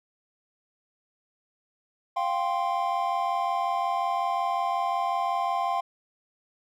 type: chord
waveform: triangle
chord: F suspended second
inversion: none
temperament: equal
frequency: 698.5 / 784 / 1046.5 Hz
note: F5 / G5 / C6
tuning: 0 / 0 / 0 cents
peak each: -27 dBFS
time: 2.16-5.81 s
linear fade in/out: 10 ms
effects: none